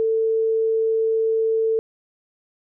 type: tone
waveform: sine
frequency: 446.1 Hz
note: A4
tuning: 24 cents sharp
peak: -17 dBFS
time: 0-1.79 s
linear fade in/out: 0 ms
effects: none